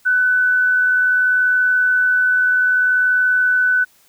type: tone with amplitude modulation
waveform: sine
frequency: 1499 Hz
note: F#6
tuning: 22 cents sharp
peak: -11 dBFS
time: 0.05-3.85 s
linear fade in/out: 20 ms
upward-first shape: sine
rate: 80.6 Hz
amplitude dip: 25%
effects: white hiss -54 dBFS RMS until 4.08 s